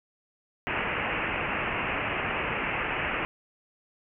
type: low-pass noise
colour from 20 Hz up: white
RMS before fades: -30 dBFS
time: 0.67-3.25 s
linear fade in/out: 0 ms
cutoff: 2800 Hz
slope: 96 dB/octave
effects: none